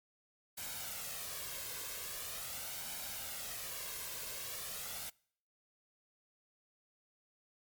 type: noise with flanger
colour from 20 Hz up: white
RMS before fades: -43 dBFS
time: 0.57-5.1 s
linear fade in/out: 10 ms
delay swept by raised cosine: 1.3 to 1.91 ms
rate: 0.42 Hz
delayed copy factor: +0.55
effects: noise-tail reverb RT60 0.6 s tail -25 dB re dry + MP3 96 kbps